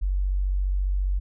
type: tone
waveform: sine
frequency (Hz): 47.34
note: F#1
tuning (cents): +40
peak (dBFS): -21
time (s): 0.01-1.2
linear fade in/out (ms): 20
effects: none